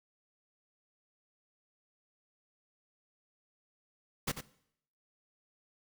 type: noise with echo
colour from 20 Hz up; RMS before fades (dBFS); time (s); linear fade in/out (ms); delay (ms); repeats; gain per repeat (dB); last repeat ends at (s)
pink; -33; 4.27-4.32; 10; 92; 1; -9; 4.412
effects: noise-tail reverb RT60 0.7 s tail -19 dB re dry